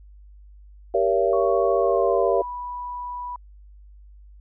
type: chord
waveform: sine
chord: G diminished seventh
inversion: none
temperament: just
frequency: 392 / 470.4 / 564.5 / 677.4 Hz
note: G4 / Bb4 / Db5 / Fb5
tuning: 0 / +16 / +31 / +47 cents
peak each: -23 dBFS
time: 0.94-2.42 s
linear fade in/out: 5 ms
type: tone with pitch glide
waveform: sine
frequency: 1109 to 982.3 Hz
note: C#6 to B5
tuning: 0 to -10 cents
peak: -29 dBFS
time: 1.33-3.36 s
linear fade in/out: 2 ms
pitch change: -210 cents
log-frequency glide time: 1.78-2.42 s
effects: added 50 Hz sine -44 dBFS peak until 4.4 s